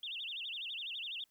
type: tone with vibrato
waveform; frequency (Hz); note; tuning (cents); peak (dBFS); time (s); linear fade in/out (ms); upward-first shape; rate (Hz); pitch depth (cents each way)
sine; 3136; G7; 0; -39; 0.03-1.24; 2; sine; 12; 290
effects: white hiss -75 dBFS RMS until 1.3 s